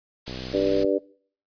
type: noise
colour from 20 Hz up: blue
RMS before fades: -29 dBFS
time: 0.26-0.84 s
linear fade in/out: 10 ms
type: click train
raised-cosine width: 2 ms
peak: -23 dBFS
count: 37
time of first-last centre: 0.28-0.847 s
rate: 63.5 Hz
type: harmonic tone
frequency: 98 Hz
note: G2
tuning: in tune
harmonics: 3 / 4 / 5 / 6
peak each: -25 / -25 / -25 / -25 dBFS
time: 0.53-0.99 s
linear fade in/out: 20 ms
effects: noise-tail reverb RT60 0.5 s tail -21 dB re dry + resampled to 11025 Hz